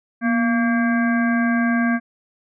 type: harmonic tone with a mistuned harmonic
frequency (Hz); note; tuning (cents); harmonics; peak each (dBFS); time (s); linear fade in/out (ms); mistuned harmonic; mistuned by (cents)
229.2; A#3; -29; 1 / 3 / 5 / 7 / 9 / 10; -17 / -27 / -30 / -24 / -34 / -38; 0.21-2; 50; 1; +68
effects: none

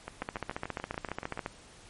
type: two click trains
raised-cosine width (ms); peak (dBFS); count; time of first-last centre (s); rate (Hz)
0.5; -22 / -18; 10 / 19; 0.08-1.375 / 0.22-1.461; 6.95 / 14.5
effects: pink hiss -54 dBFS RMS until 1.89 s + MP3 48 kbps

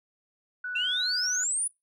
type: tone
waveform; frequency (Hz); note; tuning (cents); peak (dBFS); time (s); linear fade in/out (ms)
sine; 1480; F#6; 0; -31; 0.64-1.44; 5
type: exponential sweep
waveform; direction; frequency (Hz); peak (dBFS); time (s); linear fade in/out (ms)
sine; up; 2658 to 10020; -25; 0.75-1.68; 10
effects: noise-tail reverb RT60 0.2 s tail -24 dB re dry + tanh soft clip ceiling -18 dBFS

